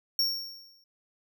square tone with exponential decay, 5510 Hz, F8, 24 cents flat, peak -22 dBFS, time 0.19-0.84 s, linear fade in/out 2 ms, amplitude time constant 140 ms, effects none

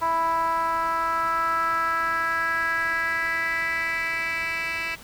10% pulse tone with band-pass filter sweep, 329.6 Hz, E4, in tune, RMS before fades -25 dBFS, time 0.01-4.96 s, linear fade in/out 20 ms, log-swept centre 960 to 2600 Hz, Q 4.1, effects pink hiss -45 dBFS RMS until 5.03 s

